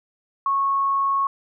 sine tone, 1100 Hz, C#6, 14 cents flat, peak -18 dBFS, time 0.46-1.27 s, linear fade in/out 2 ms, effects none

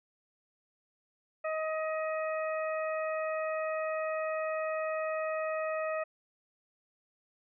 harmonic tone, 630 Hz, D#5, 21 cents sharp, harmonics 1 / 2 / 3 / 4, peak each -32 / -38 / -42 / -44 dBFS, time 1.44-6.04 s, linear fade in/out 10 ms, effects none

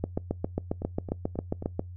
two click trains, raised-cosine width 2 ms, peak -14 / -22 dBFS, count 14 / 4, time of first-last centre 0.04-1.794 / 0.82-1.624 s, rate 7.41 / 3.73 Hz, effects noise-tail reverb RT60 0.2 s tail -25 dB re dry + added 89 Hz sine -39 dBFS peak until 1.96 s

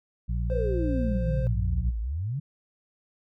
harmonic tone, 58.5 Hz, A#1, 7 cents sharp, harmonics 1 / 2 / 3, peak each -26 / -32 / -36 dBFS, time 0.28-1.91 s, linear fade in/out 20 ms
triangle tone with tremolo, 523.3 Hz, C5, in tune, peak -30 dBFS, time 0.5-1.47 s, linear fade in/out 0 ms, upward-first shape sine, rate 2.7 Hz, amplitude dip 25%
sine exponential two-way sweep, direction down then up, 531 to 52.7 to 151.4 Hz, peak -27 dBFS, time 0.51-2.4 s, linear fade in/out 10 ms, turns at 2 s
effects none

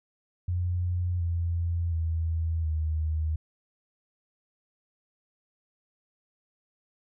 sine tone with pitch steps, 88.8 / 85.18 / 81.71 / 78.38 Hz, F2 / F2 / E2 / D#2, +29 / -43 / -15 / +13 cents, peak -25 dBFS, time 0.48-3.36 s, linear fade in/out 5 ms, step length 720 ms, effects none

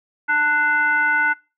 sine tone with frequency modulation, 1480 Hz, F#6, in tune, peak -15 dBFS, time 0.28-1.34 s, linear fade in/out 20 ms, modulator 589 Hz, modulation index 0.79, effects noise-tail reverb RT60 0.3 s tail -25 dB re dry

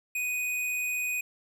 square tone, 2489 Hz, D#7, in tune, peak -29 dBFS, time 0.15-1.21 s, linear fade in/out 5 ms, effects none

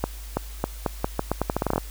accelerating click train, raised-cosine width 1 ms, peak -8 dBFS, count 16, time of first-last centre 0.04-1.78 s, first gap 330 ms, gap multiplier 0.82, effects added 51 Hz sine -35 dBFS peak until 1.9 s + white hiss -45 dBFS RMS until 1.9 s

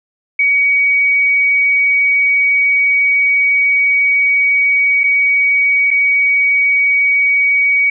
sine tone with dropouts, 2257 Hz, C#7, 31 cents sharp, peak -9 dBFS, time 0.39-7.9 s, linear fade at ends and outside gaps 5 ms, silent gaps 5.035-5.039 / 5.906-5.911 s, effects none

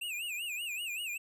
square tone with vibrato, 2637 Hz, E7, in tune, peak -36 dBFS, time 0.01-1.18 s, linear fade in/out 10 ms, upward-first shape sine, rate 5.2 Hz, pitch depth 170 cents each way, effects none

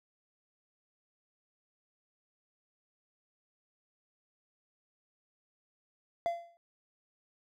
triangle tone with exponential decay, 684 Hz, F5, 36 cents flat, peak -24 dBFS, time 6.26-6.57 s, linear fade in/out 0 ms, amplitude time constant 66 ms, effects none

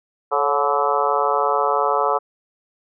harmonic tone with a mistuned harmonic, 144.5 Hz, D3, 28 cents flat, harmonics 3 / 4 / 5 / 6 / 7 / 8 / 9, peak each -24 / -24 / -24 / -24 / -24 / -24 / -24 dBFS, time 0.31-2.19 s, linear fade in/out 20 ms, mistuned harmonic 4, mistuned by -65 cents, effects none

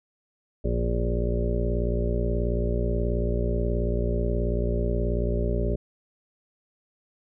harmonic tone with a mistuned harmonic, 58.5 Hz, A#1, 7 cents sharp, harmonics 1 / 2 / 3 / 4 / 6 / 7 / 8 / 9 / 10, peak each -25 / -31 / -33 / -34 / -35 / -31 / -43 / -40 / -34 dBFS, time 0.64-5.76 s, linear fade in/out 10 ms, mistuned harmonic 1, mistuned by -100 cents, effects none

